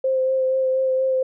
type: tone with vibrato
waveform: sine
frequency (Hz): 523.3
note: C5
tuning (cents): 0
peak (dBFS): -17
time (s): 0.04-1.23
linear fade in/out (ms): 5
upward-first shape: sine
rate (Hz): 4.2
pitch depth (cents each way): 15
effects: none